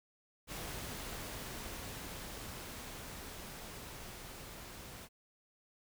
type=noise with level ramp; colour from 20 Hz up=pink; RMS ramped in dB=-43 to -50 dBFS; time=0.47-5.09 s; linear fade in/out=50 ms; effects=none